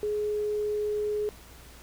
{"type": "tone", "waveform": "sine", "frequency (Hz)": 420, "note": "G#4", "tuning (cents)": 19, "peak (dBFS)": -26, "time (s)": [0.03, 1.29], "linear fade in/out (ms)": 0, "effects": ["added 60 Hz sine -51 dBFS peak until 1.82 s", "pink hiss -51 dBFS RMS until 1.82 s"]}